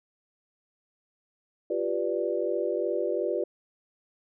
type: chord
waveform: sine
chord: G dominant seventh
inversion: third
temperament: equal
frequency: 349.2 / 392 / 493.9 / 587.3 Hz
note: F4 / G4 / B4 / D5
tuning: 0 / 0 / 0 / 0 cents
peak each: -31 dBFS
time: 1.7-3.44 s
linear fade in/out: 5 ms
effects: none